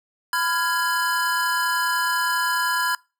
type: chord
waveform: square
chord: F diminished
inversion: second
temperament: equal with one note detuned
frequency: 1002.7 / 1396.9 / 1661.2 Hz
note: Cb6 / F6 / Ab6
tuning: +26 / 0 / 0 cents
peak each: -25 / -27 / -25 dBFS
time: 0.33-2.95 s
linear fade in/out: 2 ms
effects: noise-tail reverb RT60 0.3 s tail -25 dB re dry

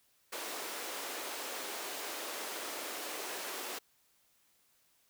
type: high-pass noise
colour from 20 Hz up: pink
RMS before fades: -41 dBFS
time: 0.32-3.79 s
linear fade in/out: 10 ms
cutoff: 340 Hz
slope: 24 dB/octave
effects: white hiss -71 dBFS RMS until 5.09 s

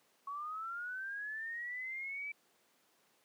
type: linear sweep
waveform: sine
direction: up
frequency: 1108.7 to 2321 Hz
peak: -39 dBFS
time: 0.27-2.32 s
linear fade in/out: 5 ms
effects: pink hiss -71 dBFS RMS until 3.24 s + high-pass 300 Hz 12 dB/octave

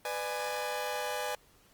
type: chord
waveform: sawtooth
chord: G# diminished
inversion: first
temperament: just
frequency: 498.4 / 598 / 830.6 Hz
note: B4 / D5 / G#5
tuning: +16 / +31 / 0 cents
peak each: -34 / -34 / -33 dBFS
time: 0.05-1.35 s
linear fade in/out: 2 ms
effects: pink hiss -63 dBFS RMS until 1.73 s + Opus 32 kbps

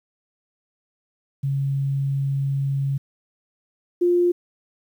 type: tone pair in turn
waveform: sine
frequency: 137.9 / 351.7 Hz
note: C#3 / F4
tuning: -9 / +12 cents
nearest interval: octave + major third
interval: 1621 cents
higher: second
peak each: -20 / -15 dBFS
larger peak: second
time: 1.43-2.98 / 4.01-4.32 s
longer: first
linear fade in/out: 10 ms
effects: 9-bit

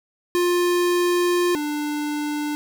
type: tone pair in turn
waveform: square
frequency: 352.7 / 296.6 Hz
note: F4 / D4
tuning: +17 / +17 cents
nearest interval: minor third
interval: 300 cents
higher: first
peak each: -18 / -24 dBFS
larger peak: first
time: 0.35-1.55 / 1.55-2.55 s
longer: first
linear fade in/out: 0 ms
effects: none

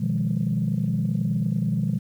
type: chord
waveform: sine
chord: F half-diminished seventh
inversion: second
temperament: equal with one note detuned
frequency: 123.47 / 155.56 / 174.61 / 204.1 Hz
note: Cb3 / Eb3 / F3 / Ab3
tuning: 0 / 0 / 0 / -30 cents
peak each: -26 dBFS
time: 0-1.99 s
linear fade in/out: 10 ms
effects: tanh soft clip ceiling -14 dBFS + 9-bit

